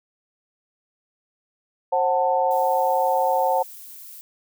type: chord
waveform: sine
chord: F# diminished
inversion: second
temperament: just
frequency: 532.8 / 740 / 888 Hz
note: C5 / F#5 / A5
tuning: +31 / 0 / +16 cents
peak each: -22 dBFS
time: 1.92-3.63 s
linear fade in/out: 10 ms
type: noise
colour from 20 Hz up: violet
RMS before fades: -41 dBFS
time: 2.51-4.21 s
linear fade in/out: 0 ms
effects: none